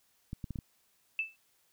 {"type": "clicks", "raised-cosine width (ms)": 5, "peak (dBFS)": -26, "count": 5, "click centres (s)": [0.331, 0.442, 0.507, 0.558, 0.588]}
{"type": "tone with exponential decay", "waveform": "sine", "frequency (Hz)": 2637, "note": "E7", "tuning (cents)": 0, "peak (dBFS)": -26, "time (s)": [1.19, 1.36], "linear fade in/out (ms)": 1, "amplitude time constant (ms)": 36}
{"effects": ["white hiss -71 dBFS RMS until 1.72 s"]}